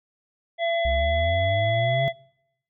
harmonic tone, 674 Hz, E5, 38 cents sharp, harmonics 1 / 3 / 5, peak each -22 / -29 / -33 dBFS, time 0.58-2.13 s, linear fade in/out 50 ms
triangle exponential sweep, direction up, 65.41 to 138.59 Hz, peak -22 dBFS, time 0.85-2.08 s, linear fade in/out 0 ms
effects noise-tail reverb RT60 0.9 s tail -26 dB re dry

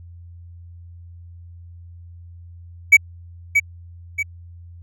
triangle tone with echo, 2273 Hz, C#7, 43 cents sharp, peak -3 dBFS, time 2.92-2.97 s, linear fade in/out 10 ms, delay 630 ms, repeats 2, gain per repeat -7 dB, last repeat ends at 4.23 s, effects added 86 Hz sine -38 dBFS peak until 4.82 s

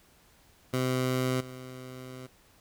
15% pulse tone with level steps, 128.4 Hz, C3, 32 cents flat, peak -20 / -35 dBFS, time 0.73-2.27 s, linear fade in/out 10 ms, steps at 1.4 s, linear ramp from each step 10 ms, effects pink hiss -61 dBFS RMS until 2.6 s

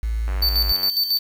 sine tone, 55.7 Hz, A1, 22 cents sharp, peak -20 dBFS, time 0.03-0.72 s, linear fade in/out 0 ms
click train, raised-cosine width 0.5 ms, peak -20 dBFS, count 58, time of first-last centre 0.28-0.883 s, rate 94.5 Hz
square tone with tremolo, 4551 Hz, C#8, 45 cents sharp, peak -17 dBFS, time 0.42-1.19 s, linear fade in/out 5 ms, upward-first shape square, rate 7.3 Hz, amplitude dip 60%
effects 7-bit

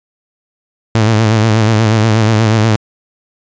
sawtooth tone with vibrato, 110 Hz, A2, in tune, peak -4 dBFS, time 0.95-2.76 s, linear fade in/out 0 ms, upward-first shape sine, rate 8.3 Hz, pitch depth 63 cents each way, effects resampled to 16000 Hz

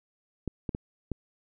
clicks, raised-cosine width 3 ms, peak -18 dBFS, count 4, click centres 0.477 / 0.692 / 0.749 / 1.117 s, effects none

